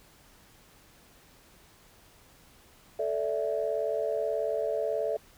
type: chord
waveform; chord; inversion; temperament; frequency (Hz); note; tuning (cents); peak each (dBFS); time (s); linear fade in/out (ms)
sine; A suspended fourth; none; equal with one note detuned; 440 / 580.9 / 659.3; A4 / D5 / E5; 0 / -19 / 0; -31; 2.99-5.17; 5
effects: tanh soft clip ceiling -17 dBFS + pink hiss -58 dBFS RMS until 5.37 s